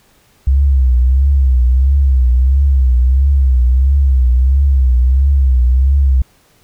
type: tone with vibrato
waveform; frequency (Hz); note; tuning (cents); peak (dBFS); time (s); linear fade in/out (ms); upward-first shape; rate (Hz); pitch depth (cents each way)
sine; 65.41; C2; 0; -7; 0.47-6.22; 5; triangle; 1.5; 130
effects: pink hiss -52 dBFS RMS until 6.63 s